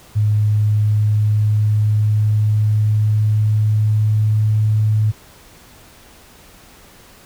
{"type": "tone with pitch glide", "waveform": "sine", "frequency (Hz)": [105.6, 107.57], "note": ["G#2", "A2"], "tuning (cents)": [29, -39], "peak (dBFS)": -12, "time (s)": [0.15, 5.12], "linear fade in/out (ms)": 20, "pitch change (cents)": 32, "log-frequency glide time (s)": [0.42, 4.72], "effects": ["pink hiss -45 dBFS RMS until 7.25 s"]}